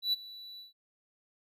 triangle tone with ADSR envelope, 3951 Hz, B7, in tune, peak -23 dBFS, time 0.02-0.73 s, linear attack 110 ms, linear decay 20 ms, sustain -20 dB, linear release 140 ms, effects none

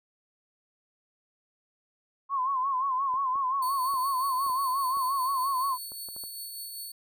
sine tone with vibrato, 1061 Hz, C6, 24 cents sharp, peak -25 dBFS, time 2.29-5.78 s, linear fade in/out 50 ms, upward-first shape sine, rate 5.7 Hz, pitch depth 93 cents each way
clicks, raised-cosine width 1 ms, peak -35 dBFS, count 10, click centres 3.14 / 3.357 / 3.939 / 4.465 / 4.498 / 4.97 / 5.919 / 6.087 / 6.164 / 6.238 s
5% pulse tone with tremolo, 4435 Hz, C#8, in tune, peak -29 dBFS, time 3.62-6.92 s, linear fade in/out 5 ms, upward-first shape triangle, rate 5.1 Hz, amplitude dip 35%
effects none

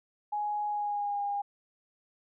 sine tone with pitch glide, 834 to 810.7 Hz, G#5 to G#5, +7 to -42 cents, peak -29 dBFS, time 0.32-1.42 s, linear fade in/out 10 ms, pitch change -49 cents, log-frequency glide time 0.68-1.22 s, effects none

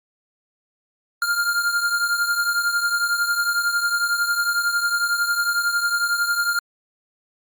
square beating tone pair, 1400 / 1411 Hz, F6 / F6, +4 / +17 cents, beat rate 11 Hz, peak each -21 / -26 dBFS, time 1.22-6.59 s, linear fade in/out 2 ms, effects Opus 48 kbps

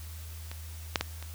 clicks, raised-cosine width 0.2 ms, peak -23 / -7 / -11 / -25 dBFS, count 4, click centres 0.515 / 0.958 / 1.01 / 1.226 s, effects added 80 Hz sine -40 dBFS peak until 1.34 s + white hiss -50 dBFS RMS until 1.34 s

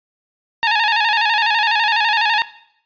15% pulse tone with vibrato, 879 Hz, A5, 2 cents flat, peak -7 dBFS, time 0.63-2.42 s, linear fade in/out 0 ms, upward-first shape square, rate 12 Hz, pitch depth 74 cents each way, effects noise-tail reverb RT60 0.7 s tail -17 dB re dry + resampled to 11025 Hz

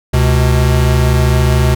square tone pair together, 70.6 / 125.79 Hz, C#2 / B2, +32 / +32 cents, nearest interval minor seventh, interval 1000 cents, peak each -12 dBFS, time 0.13-1.75 s, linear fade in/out 10 ms, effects none

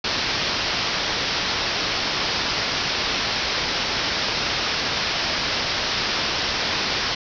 white low-pass noise, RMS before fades -24 dBFS, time 0.04-7.15 s, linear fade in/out 5 ms, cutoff 5600 Hz, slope 96 dB/octave, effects none

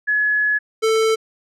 sine / square tone pair in turn, 1697 / 442.9 Hz, G#6 / A4, +37 / +11 cents, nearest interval octave + major seventh, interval 2326 cents, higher first, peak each -15 dBFS, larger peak neither, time 0.07-0.59 / 0.82-1.16 s, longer first, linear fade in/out 20 ms, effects low-pass 9000 Hz 12 dB/octave

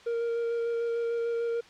triangle tone with vibrato, 466.2 Hz, A#4, in tune, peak -25 dBFS, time 0.06-1.61 s, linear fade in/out 10 ms, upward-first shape square, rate 6.7 Hz, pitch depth 9 cents each way, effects white hiss -53 dBFS RMS until 1.69 s + low-pass 4000 Hz 12 dB/octave

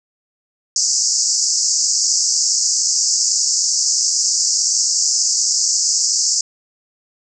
white band-pass noise, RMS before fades -17 dBFS, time 0.76-6.41 s, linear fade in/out 2 ms, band 4800 to 7500 Hz, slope 96 dB/octave, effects none

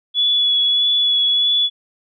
sine tone with vibrato, 3404 Hz, G#7, 42 cents sharp, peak -13 dBFS, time 0.14-1.7 s, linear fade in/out 50 ms, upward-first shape sine, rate 1.6 Hz, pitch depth 14 cents each way, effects none

